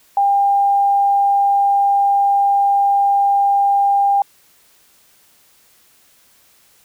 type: tone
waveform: sine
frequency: 800 Hz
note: G5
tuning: 35 cents sharp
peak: -11 dBFS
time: 0.17-4.22 s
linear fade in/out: 2 ms
effects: white hiss -53 dBFS RMS until 6.84 s